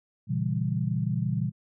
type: chord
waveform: sine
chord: A# diminished seventh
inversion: none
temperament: equal with one note detuned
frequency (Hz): 118.78 / 138.59 / 164.81 / 196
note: A#2 / C#3 / E3 / G3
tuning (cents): +33 / 0 / 0 / 0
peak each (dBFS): -29 / -31 / -30 / -32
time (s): 0.27-1.52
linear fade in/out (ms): 50
effects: none